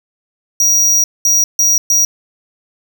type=tone bursts at uneven times; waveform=square; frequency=5750 Hz; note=F8; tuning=50 cents sharp; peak=-9 dBFS; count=4; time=0.6-1.04 / 1.25-1.44 / 1.59-1.78 / 1.9-2.05 s; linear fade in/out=2 ms; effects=none